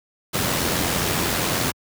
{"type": "noise with amplitude modulation", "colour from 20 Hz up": "pink", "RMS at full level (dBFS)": -20, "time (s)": [0.33, 1.72], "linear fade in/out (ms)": 20, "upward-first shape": "sine", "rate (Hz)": 87.5, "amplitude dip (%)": 40, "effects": ["high-pass 80 Hz 12 dB/octave"]}